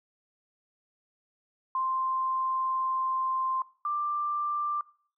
sine tone pair in turn, 1046.5 / 1182.5 Hz, C6 / D6, 0 / +12 cents, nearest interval major second, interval 212 cents, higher second, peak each -26 / -27 dBFS, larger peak first, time 1.75-3.62 / 3.85-4.81 s, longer first, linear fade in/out 2 ms, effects noise-tail reverb RT60 0.5 s tail -21 dB re dry

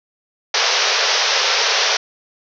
white band-pass noise, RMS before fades -17 dBFS, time 0.54-1.97 s, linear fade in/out 5 ms, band 400 to 6000 Hz, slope 96 dB/octave, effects none

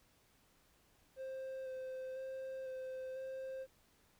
triangle tone with vibrato, 523.3 Hz, C5, in tune, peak -40 dBFS, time 1.16-3.67 s, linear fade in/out 50 ms, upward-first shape square, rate 1 Hz, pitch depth 13 cents each way, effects pink hiss -71 dBFS RMS until 4.19 s

